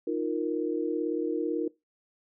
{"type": "chord", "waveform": "sine", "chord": "Eb suspended second", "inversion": "none", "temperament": "equal", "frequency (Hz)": [311.1, 349.2, 466.2], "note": ["Eb4", "F4", "Bb4"], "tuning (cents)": [0, 0, 0], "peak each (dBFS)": -31, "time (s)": [0.07, 1.68], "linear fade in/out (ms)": 5, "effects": ["noise-tail reverb RT60 0.2 s tail -20 dB re dry"]}